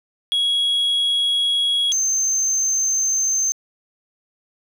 sine tone pair in turn, 3323 / 6273 Hz, G#7 / G8, 0 / 0 cents, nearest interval major seventh, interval 1100 cents, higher second, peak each -14 / -15 dBFS, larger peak first, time 0.32-1.92 / 1.92-3.52 s, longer neither, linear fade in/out 0 ms, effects tanh soft clip ceiling -15 dBFS + 8-bit

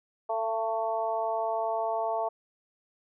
harmonic tone with a mistuned harmonic, 222.5 Hz, A3, 20 cents sharp, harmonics 2 / 3 / 4 / 5, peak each -36 / -29 / -32 / -38 dBFS, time 0.29-2.29 s, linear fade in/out 10 ms, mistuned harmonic 3, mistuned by +19 cents, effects none

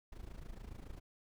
brown noise with amplitude modulation, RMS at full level -45 dBFS, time 0.12-1 s, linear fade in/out 5 ms, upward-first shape sine, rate 27.1 Hz, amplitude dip 80%, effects none

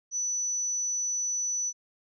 sine tone, 5960 Hz, F#8, 12 cents sharp, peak -27 dBFS, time 0.11-1.73 s, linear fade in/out 50 ms, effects none

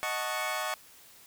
20% pulse chord, D# half-diminished seventh, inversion none, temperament equal, 622.3 / 740 / 880 / 1108.7 Hz, D#5 / F#5 / A5 / C#6, 0 / 0 / 0 / 0 cents, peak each -31 / -32 / -34 / -30 dBFS, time 0.03-0.74 s, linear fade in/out 0 ms, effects white hiss -55 dBFS RMS until 1.26 s

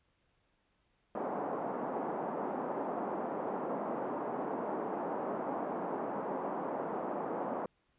white band-pass noise, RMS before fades -37 dBFS, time 1.15-7.66 s, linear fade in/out 2 ms, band 200 to 920 Hz, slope 24 dB/octave, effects pink hiss -75 dBFS RMS until 7.98 s + resampled to 8000 Hz

